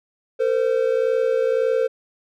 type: tone pair together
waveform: triangle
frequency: 455.2 / 517 Hz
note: A#4 / C5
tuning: -41 / -21 cents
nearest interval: major second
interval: 220 cents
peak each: -18 dBFS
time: 0.39-1.88 s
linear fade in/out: 20 ms
effects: none